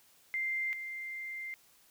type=tone pair in turn; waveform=sine; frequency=2093 / 2093 Hz; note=C7 / C7; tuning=0 / 0 cents; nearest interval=unison; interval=0 cents; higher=neither; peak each=-31 / -38 dBFS; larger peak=first; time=0.34-0.73 / 0.73-1.54 s; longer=second; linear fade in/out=0 ms; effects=white hiss -64 dBFS RMS until 1.9 s